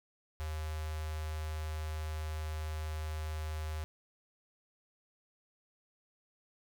square tone with notch filter, 77.7 Hz, D#2, 2 cents flat, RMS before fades -38 dBFS, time 0.4-3.84 s, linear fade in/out 0 ms, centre 250 Hz, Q 0.58, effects none

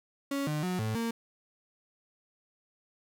35% pulse tone with pitch steps, 278.6 / 151.1 / 182.1 / 109.6 / 230.2 Hz, C#4 / D3 / F#3 / A2 / A#3, +9 / +50 / -27 / -6 / -22 cents, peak -28 dBFS, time 0.31-1.11 s, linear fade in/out 5 ms, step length 160 ms, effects none

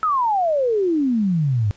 sine exponential sweep, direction down, 1318.5 to 97.7 Hz, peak -16 dBFS, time 0.03-1.71 s, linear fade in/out 0 ms, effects pink hiss -52 dBFS RMS until 1.76 s + resampled to 16000 Hz

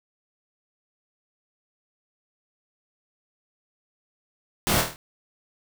pink noise with echo, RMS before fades -23 dBFS, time 4.67-4.81 s, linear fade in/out 0 ms, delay 25 ms, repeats 6, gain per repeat -4 dB, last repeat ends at 4.96 s, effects none

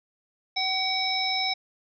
harmonic tone with a mistuned harmonic, 756 Hz, F#5, 37 cents sharp, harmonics 1 / 3 / 5 / 7, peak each -30 / -30 / -29 / -29 dBFS, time 0.56-1.54 s, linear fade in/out 10 ms, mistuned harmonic 5, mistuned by +30 cents, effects none

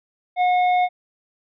triangle tone with hard clipping, 724 Hz, F#5, 38 cents flat, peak -17 dBFS, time 0.36-0.89 s, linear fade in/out 50 ms, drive 11 dB, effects resampled to 11025 Hz

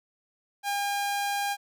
sawtooth tone, 807 Hz, G#5, 50 cents flat, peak -23 dBFS, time 0.63-1.57 s, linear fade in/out 50 ms, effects none

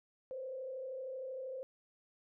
sine tone with frequency modulation, 522 Hz, C5, 4 cents flat, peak -40 dBFS, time 0.31-1.63 s, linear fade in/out 0 ms, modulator 32.9 Hz, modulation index 0.61, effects none

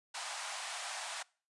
pink band-pass noise, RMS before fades -42 dBFS, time 0.14-1.23 s, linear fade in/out 10 ms, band 670 to 10000 Hz, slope 48 dB/octave, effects noise-tail reverb RT60 0.4 s tail -24 dB re dry + resampled to 24000 Hz

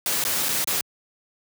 white noise with dropouts, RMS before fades -24 dBFS, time 0.06-0.81 s, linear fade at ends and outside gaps 1 ms, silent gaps 0.24-0.25 / 0.486-0.49 / 0.643-0.673 s, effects high-pass 100 Hz 12 dB/octave

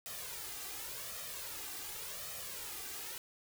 white noise with flanger, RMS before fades -44 dBFS, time 0.06-3.18 s, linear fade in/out 0 ms, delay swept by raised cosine 1.6 to 2.54 ms, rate 0.89 Hz, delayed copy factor +0.65, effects none

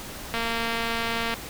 click train, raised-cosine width 0.3 ms, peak -12 dBFS, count 231, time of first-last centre 0.34-1.34 s, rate 230 Hz, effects pink hiss -38 dBFS RMS until 1.49 s

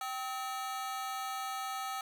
40% pulse ring-modulated tone, 1031 Hz, C6, 26 cents flat, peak -32 dBFS, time 0.01-2.01 s, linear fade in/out 2 ms, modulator 253 Hz, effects none

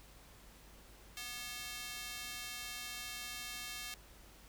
square tone with high-pass filter, 243.6 Hz, B3, 24 cents flat, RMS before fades -45 dBFS, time 1.17-3.94 s, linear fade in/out 0 ms, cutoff 2400 Hz, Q 0.81, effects added 50 Hz sine -60 dBFS peak until 4.48 s + pink hiss -60 dBFS RMS until 4.48 s

